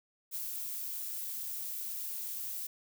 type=noise with ADSR envelope; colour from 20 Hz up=violet; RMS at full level=-37 dBFS; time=0.31-2.67 s; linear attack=38 ms; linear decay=71 ms; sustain=-2 dB; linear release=6 ms; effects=none